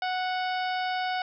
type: harmonic tone with a mistuned harmonic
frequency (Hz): 738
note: F#5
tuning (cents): -5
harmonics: 1 / 2 / 3 / 4 / 5 / 6 / 7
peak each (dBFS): -28 / -34 / -38 / -40 / -42 / -44 / -45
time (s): 0.02-1.22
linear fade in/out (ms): 2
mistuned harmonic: 6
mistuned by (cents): +49
effects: none